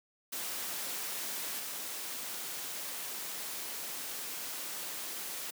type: noise with level steps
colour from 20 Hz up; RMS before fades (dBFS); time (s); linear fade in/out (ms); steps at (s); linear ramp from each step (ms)
white; -38 / -40; 0.32-5.51; 10; 1.59; 5
effects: high-pass 200 Hz 12 dB/octave